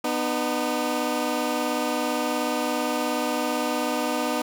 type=tone pair together; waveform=15% pulse; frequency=247.3 / 304.5 Hz; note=B3 / D#4; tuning=+3 / -37 cents; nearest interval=major third; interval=360 cents; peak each=-20 dBFS; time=0.04-4.42 s; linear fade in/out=5 ms; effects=none